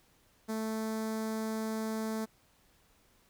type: tone with notch filter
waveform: sawtooth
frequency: 220 Hz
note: A3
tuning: in tune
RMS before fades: -35 dBFS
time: 0.48-2.26 s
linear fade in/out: 20 ms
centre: 2800 Hz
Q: 1
effects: pink hiss -67 dBFS RMS until 3.29 s